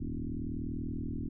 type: tone with frequency modulation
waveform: sine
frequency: 116.54 Hz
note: A#2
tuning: in tune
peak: -33 dBFS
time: 0-1.29 s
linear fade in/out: 10 ms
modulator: 40.5 Hz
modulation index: 4.7
effects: none